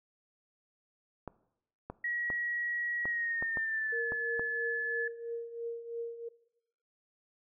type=clicks; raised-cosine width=1 ms; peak=-25 dBFS; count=8; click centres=1.277 / 1.9 / 2.302 / 3.055 / 3.425 / 3.572 / 4.121 / 4.395 s
type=tone with pitch glide; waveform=sine; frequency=1911 to 1722.3 Hz; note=A#6 to A6; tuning=+43 to -37 cents; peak=-31 dBFS; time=2.04-5.08 s; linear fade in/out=5 ms; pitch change=-180 cents; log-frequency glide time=3.02-4.04 s
type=tone with tremolo; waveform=sine; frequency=465.9 Hz; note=A#4; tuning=1 cent flat; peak=-33 dBFS; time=3.92-6.29 s; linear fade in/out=10 ms; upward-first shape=triangle; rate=3 Hz; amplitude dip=80%
effects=noise-tail reverb RT60 0.8 s tail -19 dB re dry

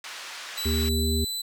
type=band-pass noise; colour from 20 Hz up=pink; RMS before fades=-39 dBFS; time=0.04-0.89 s; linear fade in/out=2 ms; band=1300 to 6000 Hz; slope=12 dB/octave
type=tone with pitch glide; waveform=sawtooth; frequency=3951 to 3997 Hz; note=B7 to B7; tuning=0 to +20 cents; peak=-26 dBFS; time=0.57-1.42 s; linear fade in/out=10 ms; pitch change=+20 cents; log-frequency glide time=0.83-1.07 s
type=harmonic tone; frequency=79.2 Hz; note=D#2; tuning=31 cents sharp; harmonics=1 / 3 / 5; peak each=-24 / -29 / -31 dBFS; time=0.65-1.25 s; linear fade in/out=10 ms
effects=none

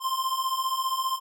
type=beating tone pair; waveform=square; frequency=1038 / 1053 Hz; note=C6 / C6; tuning=-14 / +11 cents; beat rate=15 Hz; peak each=-31 / -28 dBFS; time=0-1.2 s; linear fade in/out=50 ms; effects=none

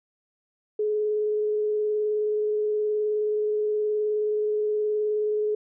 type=tone with vibrato; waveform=sine; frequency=423.6 Hz; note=G#4; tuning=34 cents sharp; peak=-22 dBFS; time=0.79-5.55 s; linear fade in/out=5 ms; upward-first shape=square; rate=19 Hz; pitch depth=10 cents each way; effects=none

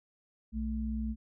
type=tone pair together; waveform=sine; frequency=61.74 / 219.6 Hz; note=B1 / A3; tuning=0 / -3 cents; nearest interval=octave + minor seventh; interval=2197 cents; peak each=-34 / -34 dBFS; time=0.52-1.16 s; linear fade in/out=50 ms; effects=none

